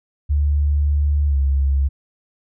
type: tone with pitch glide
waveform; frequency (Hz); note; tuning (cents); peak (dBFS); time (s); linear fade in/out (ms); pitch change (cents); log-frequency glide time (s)
sine; 72.8 to 68.71; D2 to C#2; -15 to -15; -14; 0.29-1.89; 20; -100; 1.28-1.36
effects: none